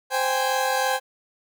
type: tone cluster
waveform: 30% pulse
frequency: 521 / 782 / 825 Hz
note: C5 / G5 / G#5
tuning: -7 / -4 / -12 cents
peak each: -23 dBFS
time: 0.1-1 s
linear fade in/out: 50 ms
effects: none